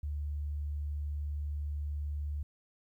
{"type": "tone", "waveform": "sine", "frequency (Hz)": 73.42, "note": "D2", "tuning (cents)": 0, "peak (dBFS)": -33, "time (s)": [0.03, 2.43], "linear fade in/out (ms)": 5, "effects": ["12-bit"]}